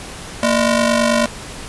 sawtooth ring-modulated tone, 415.3 Hz, G#4, in tune, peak -6 dBFS, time 0.43-1.26 s, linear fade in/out 2 ms, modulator 183 Hz, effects pink hiss -32 dBFS RMS until 1.68 s + resampled to 24000 Hz

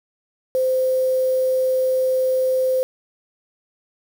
sine tone with quantisation, 517 Hz, C5, 21 cents flat, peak -16 dBFS, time 0.55-2.83 s, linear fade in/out 0 ms, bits 6, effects none

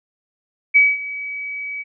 sine tone with ADSR envelope, 2277 Hz, C#7, 46 cents sharp, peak -7 dBFS, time 0.74-1.84 s, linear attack 22 ms, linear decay 210 ms, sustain -18 dB, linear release 30 ms, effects none

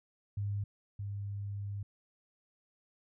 sine tone pair in turn, 101.5 / 100.86 Hz, G#2 / G2, -39 / +50 cents, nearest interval unison, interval 11 cents, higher first, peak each -32 / -36 dBFS, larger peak first, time 0.37-0.64 / 0.99-1.83 s, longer second, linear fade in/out 5 ms, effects none

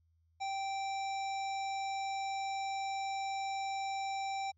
harmonic tone, 781 Hz, G5, 7 cents flat, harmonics 1 / 3 / 5 / 7 / 9, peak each -35 / -45 / -49 / -52 / -54 dBFS, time 0.4-4.52 s, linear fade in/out 20 ms, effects added 82 Hz sine -69 dBFS peak until 4.57 s

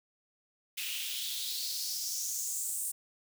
white noise with high-pass filter sweep, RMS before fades -36 dBFS, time 0.77-2.92 s, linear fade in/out 10 ms, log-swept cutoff 2600 to 8900 Hz, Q 3.9, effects none

